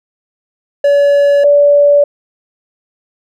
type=tone pair in turn; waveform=triangle / sine; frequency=570 / 577 Hz; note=C#5 / D5; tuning=+48 / -31 cents; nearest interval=unison; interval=21 cents; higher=second; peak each=-4 dBFS; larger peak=neither; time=0.84-1.44 / 1.44-2.04 s; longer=neither; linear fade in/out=5 ms; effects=none